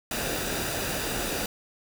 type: noise with comb filter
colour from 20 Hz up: pink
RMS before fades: -30 dBFS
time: 0.11-1.46 s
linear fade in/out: 2 ms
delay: 0.93 ms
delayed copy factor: -0.5
effects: none